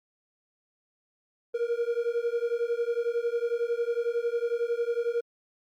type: beating tone pair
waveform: triangle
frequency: 466.2 / 477.2 Hz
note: A#4 / A#4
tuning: 0 / +41 cents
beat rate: 11 Hz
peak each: -27 dBFS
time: 1.54-5.21 s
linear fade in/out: 10 ms
effects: Opus 48 kbps